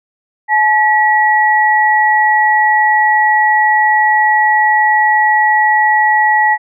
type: tone pair together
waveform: sine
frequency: 857 / 1928.5 Hz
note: A5 / B6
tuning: -46 / -42 cents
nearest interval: octave + major second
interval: 1404 cents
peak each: -10 / -11 dBFS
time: 0.48-6.58 s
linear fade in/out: 50 ms
effects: none